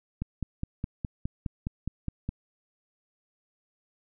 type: click train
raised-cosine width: 5 ms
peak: -18 dBFS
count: 11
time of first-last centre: 0.22-2.29 s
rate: 4.83 Hz
effects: none